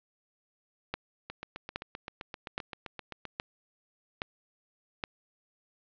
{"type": "two click trains", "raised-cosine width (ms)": 0.3, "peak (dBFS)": [-16, -23], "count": [6, 16], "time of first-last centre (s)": [[0.94, 5.038], [1.3, 3.253]], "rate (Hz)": [1.22, 7.68], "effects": ["resampled to 11025 Hz", "8-bit"]}